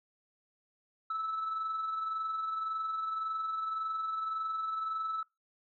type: tone with amplitude modulation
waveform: sine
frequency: 1309 Hz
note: E6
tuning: 13 cents flat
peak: -29 dBFS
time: 1.1-5.23 s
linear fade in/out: 5 ms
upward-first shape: sine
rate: 21.8 Hz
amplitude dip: 40%
effects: noise-tail reverb RT60 0.2 s tail -22 dB re dry + tanh soft clip ceiling -29 dBFS